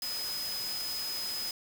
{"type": "tone in noise", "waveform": "sine", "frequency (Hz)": 5040, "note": "D#8", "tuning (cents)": 21, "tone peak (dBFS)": -34, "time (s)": [0.02, 1.51], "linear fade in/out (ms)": 2, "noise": "white", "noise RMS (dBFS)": -40, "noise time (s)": [0.02, 1.51], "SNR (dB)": 3, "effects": []}